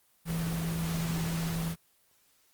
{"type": "tone in noise", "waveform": "sine", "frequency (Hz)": 165.3, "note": "E3", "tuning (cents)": 5, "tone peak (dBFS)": -30, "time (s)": [0.25, 1.76], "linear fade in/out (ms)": 50, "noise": "pink", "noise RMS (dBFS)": -38, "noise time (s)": [0.25, 1.76], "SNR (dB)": 5, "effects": ["white hiss -67 dBFS RMS until 2.53 s", "Opus 24 kbps"]}